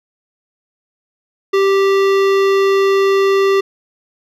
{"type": "tone with hard clipping", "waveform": "sine", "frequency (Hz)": 391.4, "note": "G4", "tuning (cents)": -3, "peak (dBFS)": -12, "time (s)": [1.53, 3.61], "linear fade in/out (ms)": 10, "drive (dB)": 17, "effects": []}